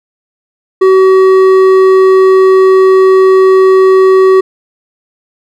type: tone with hard clipping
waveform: sine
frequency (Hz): 378.8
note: F#4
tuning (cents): +41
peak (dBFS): -4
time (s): 0.81-4.41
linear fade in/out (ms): 10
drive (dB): 8
effects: none